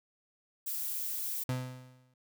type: noise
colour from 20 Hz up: violet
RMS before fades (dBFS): -36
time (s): 0.66-1.44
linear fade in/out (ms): 10
type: tone with exponential decay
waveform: 35% pulse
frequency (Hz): 127.4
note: C3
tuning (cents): -46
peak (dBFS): -27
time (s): 1.49-2.14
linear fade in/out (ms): 2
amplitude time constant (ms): 140
effects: none